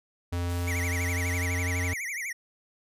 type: tone with pitch glide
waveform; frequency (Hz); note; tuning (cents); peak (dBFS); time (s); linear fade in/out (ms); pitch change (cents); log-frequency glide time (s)
square; 87.31 to 89.14; F2 to F2; 0 to +36; -28; 0.32-1.94; 10; +36; 0.47-1.77
type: noise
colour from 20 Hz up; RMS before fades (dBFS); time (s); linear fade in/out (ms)
white; -46; 0.49-1.46; 10
type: tone with vibrato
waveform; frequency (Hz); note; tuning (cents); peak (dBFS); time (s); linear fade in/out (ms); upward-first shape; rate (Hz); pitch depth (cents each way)
square; 2093; C7; 0; -32; 0.67-2.33; 10; triangle; 12; 230
effects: resampled to 32000 Hz